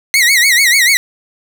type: tone with vibrato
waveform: sawtooth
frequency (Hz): 2047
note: C7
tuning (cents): -38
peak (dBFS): -4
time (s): 0.14-0.97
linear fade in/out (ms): 0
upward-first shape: sine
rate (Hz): 6.8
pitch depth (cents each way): 160
effects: none